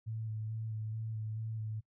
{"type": "tone with vibrato", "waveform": "sine", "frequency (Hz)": 110, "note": "A2", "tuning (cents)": 0, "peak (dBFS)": -36, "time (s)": [0.06, 1.81], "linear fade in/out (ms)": 20, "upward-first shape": "square", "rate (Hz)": 2.3, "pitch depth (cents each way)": 18, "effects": ["noise-tail reverb RT60 0.1 s tail -24 dB re dry"]}